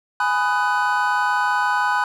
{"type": "chord", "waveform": "triangle", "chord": "G# minor seventh", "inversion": "none", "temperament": "just", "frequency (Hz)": [830.6, 996.7, 1245.9, 1495.1], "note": ["G#5", "B5", "D#6", "F#6"], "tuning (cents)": [0, 16, 2, 18], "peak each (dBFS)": [-21, -20, -25, -20], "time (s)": [0.2, 2.04], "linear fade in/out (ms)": 2, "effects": []}